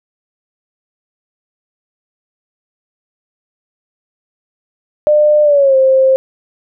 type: tone with pitch glide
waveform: sine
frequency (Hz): 600 to 528.4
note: D5 to C5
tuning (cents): +37 to +17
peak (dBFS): -6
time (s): 5.07-6.16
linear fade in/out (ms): 0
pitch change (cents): -220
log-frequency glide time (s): 5.43-5.76
effects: none